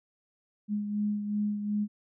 sine beating tone pair, 207.7 / 210.4 Hz, G#3 / G#3, 0 / +23 cents, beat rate 2.7 Hz, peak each -28 / -37 dBFS, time 0.68-1.88 s, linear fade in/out 50 ms, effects none

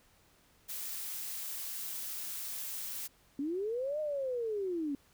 blue noise, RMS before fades -40 dBFS, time 0.68-3.08 s, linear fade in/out 20 ms
sine linear two-way sweep, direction up then down, 268.3 to 620 to 271.4 Hz, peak -32 dBFS, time 3.39-4.95 s, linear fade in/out 2 ms, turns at 4 s
effects pink hiss -66 dBFS RMS until 5.13 s

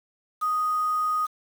sine tone with quantisation, 1244.5 Hz, D#6, in tune, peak -22 dBFS, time 0.41-1.27 s, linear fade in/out 20 ms, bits 7, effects none

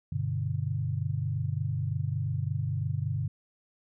sine chord, G major, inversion none, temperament equal, 98 / 123.47 / 146.83 Hz, G2 / B2 / D3, 0 / 0 / 0 cents, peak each -32 dBFS, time 0.12-3.28 s, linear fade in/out 5 ms, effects none

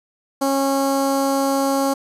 15% pulse tone with notch filter, 273.5 Hz, C#4, 23 cents flat, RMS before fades -19 dBFS, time 0.41-1.94 s, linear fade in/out 10 ms, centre 2600 Hz, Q 0.82, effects resampled to 32000 Hz

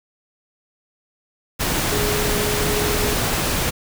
sine tone in noise, 417.6 Hz, G#4, 10 cents sharp, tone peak -24 dBFS, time 1.91-3.15 s, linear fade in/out 20 ms, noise pink, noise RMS -21 dBFS, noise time 1.59-3.71 s, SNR -6 dB, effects none

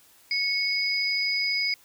sine tone pair together, 2205 / 4957 Hz, C#7 / D#8, -10 / -7 cents, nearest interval octave + major second, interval 1403 cents, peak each -26 dBFS, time 0.31-1.74 s, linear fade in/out 2 ms, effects white hiss -57 dBFS RMS until 1.84 s

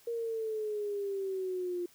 sine exponential sweep, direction down, 470.8 to 349.2 Hz, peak -32 dBFS, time 0.07-1.86 s, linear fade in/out 5 ms, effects white hiss -62 dBFS RMS until 1.94 s

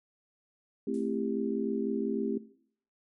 sine chord, A minor seventh, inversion none, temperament just, 220 / 264 / 330 / 396 Hz, A3 / C4 / E4 / G4, 0 / +16 / +2 / +18 cents, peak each -34 / -33 / -37 / -34 dBFS, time 0.87-2.38 s, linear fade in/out 5 ms
violet noise with exponential decay, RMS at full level -49 dBFS, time 0.94-1.27 s, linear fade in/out 1 ms, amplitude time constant 70 ms
effects noise-tail reverb RT60 0.6 s tail -18 dB re dry + MP3 48 kbps

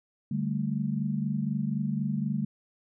sine chord, D suspended fourth, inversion none, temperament equal, 146.83 / 196 / 220 Hz, D3 / G3 / A3, 0 / 0 / 0 cents, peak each -31 dBFS, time 0.31-2.45 s, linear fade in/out 5 ms, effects none

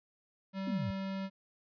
square tone, 192.9 Hz, G3, 28 cents flat, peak -36 dBFS, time 0.53-1.3 s, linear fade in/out 50 ms
sine exponential sweep, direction down, 277.2 to 92.5 Hz, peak -34 dBFS, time 0.67-0.91 s, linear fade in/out 5 ms
effects resampled to 11025 Hz

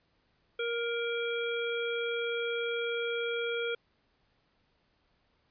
harmonic tone, 469.2 Hz, A#4, 11 cents sharp, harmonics 1 / 3 / 5 / 7, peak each -32 / -37 / -39 / -40 dBFS, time 0.59-3.75 s, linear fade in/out 5 ms, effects pink hiss -72 dBFS RMS until 5.5 s + resampled to 11025 Hz

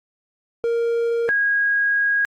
triangle / sine tone pair in turn, 466.2 / 1641.8 Hz, A#4 / G#6, 0 / -20 cents, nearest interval octave + minor seventh, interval 2180 cents, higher second, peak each -16 dBFS, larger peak neither, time 0.64-1.29 / 1.29-2.25 s, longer second, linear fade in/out 0 ms, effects AAC 48 kbps

